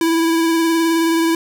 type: tone with vibrato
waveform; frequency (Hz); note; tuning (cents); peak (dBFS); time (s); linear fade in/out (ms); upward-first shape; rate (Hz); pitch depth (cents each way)
square; 329.6; E4; 0; -14; 0.01-1.35; 2; sine; 19; 21
effects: none